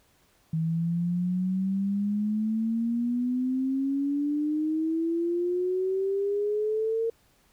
sine exponential sweep, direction up, 159.5 to 459.3 Hz, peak -24 dBFS, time 0.53-7.1 s, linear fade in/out 5 ms, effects pink hiss -64 dBFS RMS until 7.52 s

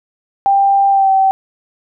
sine tone with pitch glide, 791 to 770.7 Hz, G5 to G5, +15 to -30 cents, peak -8 dBFS, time 0.46-1.31 s, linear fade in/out 0 ms, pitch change -45 cents, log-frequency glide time 0.9-1.11 s, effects none

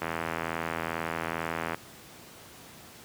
click train, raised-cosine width 0.5 ms, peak -15 dBFS, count 143, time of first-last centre 0.02-1.745 s, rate 82.3 Hz, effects pink hiss -49 dBFS RMS until 3.04 s + high-pass 100 Hz 12 dB/octave

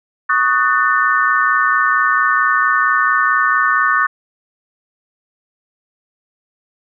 sine chord, D# half-diminished seventh, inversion third, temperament just, 1120.1 / 1244.5 / 1493.4 / 1792.1 Hz, C#6 / D#6 / F#6 / A6, +18 / 0 / +16 / +31 cents, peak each -17 dBFS, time 0.29-4.07 s, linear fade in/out 10 ms, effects none

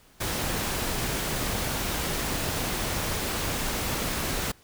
pink noise, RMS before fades -29 dBFS, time 0.2-4.52 s, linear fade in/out 10 ms, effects pink hiss -57 dBFS RMS until 4.63 s

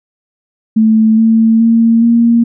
sine tone with pitch steps, 220 / 224.4 / 228.8 / 233.4 Hz, A3 / A3 / A#3 / A#3, 0 / +34 / -32 / +2 cents, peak -5 dBFS, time 0.76-2.44 s, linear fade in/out 10 ms, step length 420 ms, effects none

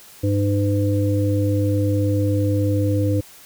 harmonic tone, 101.1 Hz, G#2, 46 cents flat, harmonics 1 / 3 / 5, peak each -18 / -22 / -25 dBFS, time 0.23-3.21 s, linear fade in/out 10 ms, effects white hiss -45 dBFS RMS until 3.45 s

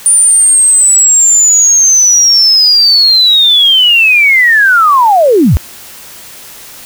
sine linear sweep, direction down, 9340 to 49 Hz, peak -3 dBFS, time 0.06-5.57 s, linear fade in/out 0 ms, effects white hiss -31 dBFS RMS until 6.85 s

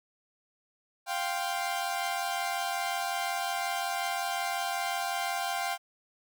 sawtooth chord, F suspended second, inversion none, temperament equal, 698.5 / 784 / 1046.5 Hz, F5 / G5 / C6, 0 / 0 / 0 cents, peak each -30 / -29 / -35 dBFS, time 1.06-5.78 s, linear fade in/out 50 ms, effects none

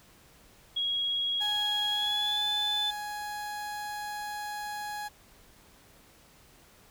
sine tone with pitch glide, 3306 to 3503 Hz, G#7 to A7, -9 to -8 cents, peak -27 dBFS, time 0.76-2.91 s, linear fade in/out 10 ms, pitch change +101 cents, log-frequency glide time 1.9-2.44 s
30% pulse tone, 834 Hz, G#5, 7 cents sharp, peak -32 dBFS, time 1.4-5.09 s, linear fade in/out 20 ms
effects pink hiss -58 dBFS RMS until 6.9 s

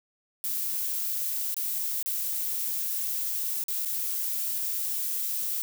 violet noise with dropouts, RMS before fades -30 dBFS, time 0.44-5.62 s, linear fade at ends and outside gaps 0 ms, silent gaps 1.543-1.566 / 2.027-2.06 / 3.638-3.683 / 3.85-3.858 s, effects none

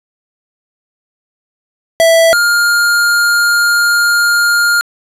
square tone pair in turn, 659.3 / 1410.4 Hz, E5 / F6, 0 / +17 cents, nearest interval octave + minor second, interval 1317 cents, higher second, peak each -6 / -9 dBFS, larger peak first, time 2-2.33 / 2.33-4.81 s, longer second, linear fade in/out 0 ms, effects resampled to 32000 Hz + 7-bit

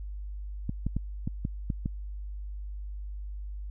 clicks, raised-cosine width 5 ms, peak -17 dBFS, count 7, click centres 0.694 / 0.866 / 0.966 / 1.275 / 1.451 / 1.702 / 1.859 s, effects added 50 Hz sine -35 dBFS peak until 3.7 s

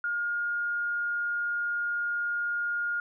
sine tone, 1421 Hz, F6, 30 cents sharp, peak -27 dBFS, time 0.04-3 s, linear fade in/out 2 ms, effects none

